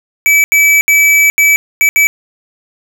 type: tone bursts at uneven times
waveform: square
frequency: 2300 Hz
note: D7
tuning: 37 cents flat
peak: -6 dBFS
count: 6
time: 0.26-0.44 / 0.52-0.81 / 0.88-1.3 / 1.38-1.56 / 1.81-1.89 / 1.96-2.07 s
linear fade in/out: 0 ms
effects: none